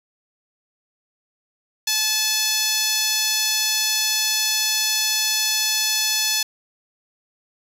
10% pulse tone with band-pass filter, 866 Hz, A5, 28 cents flat, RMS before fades -21 dBFS, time 1.87-6.43 s, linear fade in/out 5 ms, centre 7700 Hz, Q 1.2, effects none

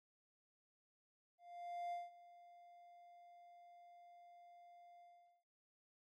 triangle tone with ADSR envelope, 698.5 Hz, F5, in tune, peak -39 dBFS, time 1.38-5.44 s, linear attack 540 ms, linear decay 180 ms, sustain -19 dB, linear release 430 ms, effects none

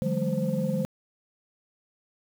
sine tone cluster, 150.3 / 175.5 / 194.9 / 214 / 520 Hz, D3 / F3 / G3 / A3 / C5, +40 / +9 / -10 / -48 / -11 cents, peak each -30 dBFS, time 0.02-0.85 s, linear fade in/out 0 ms, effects tanh soft clip ceiling -16 dBFS + 8-bit

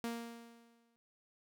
sawtooth tone with exponential decay, 233.1 Hz, A#3, in tune, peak -32 dBFS, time 0.04-0.96 s, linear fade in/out 0 ms, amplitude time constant 200 ms, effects none

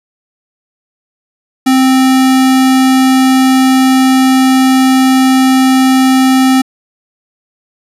square tone, 261.6 Hz, C4, in tune, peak -6 dBFS, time 1.66-6.62 s, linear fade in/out 10 ms, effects resampled to 32000 Hz + 8-bit

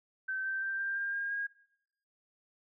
sine tone with pitch steps, 1543 / 1557.3 / 1571.8 / 1586.4 / 1601.1 / 1616 / 1631 Hz, G6 / G6 / G6 / G6 / G6 / G#6 / G#6, -28 / -12 / +4 / +20 / +36 / -48 / -32 cents, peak -32 dBFS, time 0.28-1.47 s, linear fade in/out 10 ms, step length 170 ms, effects noise-tail reverb RT60 0.7 s tail -19 dB re dry

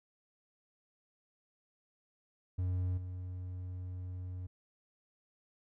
triangle tone with level steps, 91.1 Hz, F#2, 26 cents flat, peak -29 / -37 dBFS, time 2.58-4.47 s, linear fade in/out 10 ms, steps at 2.97 s, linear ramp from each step 10 ms, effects none

